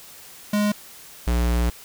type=tone pair in turn; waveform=square; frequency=207.7 / 59.58 Hz; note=G#3 / A#1; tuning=0 / +38 cents; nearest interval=octave + minor seventh; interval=2162 cents; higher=first; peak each=-19 / -19 dBFS; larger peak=neither; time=0.53-0.72 / 1.27-1.7 s; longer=second; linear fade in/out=5 ms; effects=white hiss -44 dBFS RMS until 1.84 s